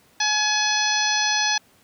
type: harmonic tone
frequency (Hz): 847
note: G#5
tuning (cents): +34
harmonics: 1 / 2 / 3 / 4 / 5 / 6 / 7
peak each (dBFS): -26 / -25 / -28 / -28 / -27 / -28 / -26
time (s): 0.2-1.58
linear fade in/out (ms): 5
effects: pink hiss -57 dBFS RMS until 1.83 s + high-pass 100 Hz 12 dB/octave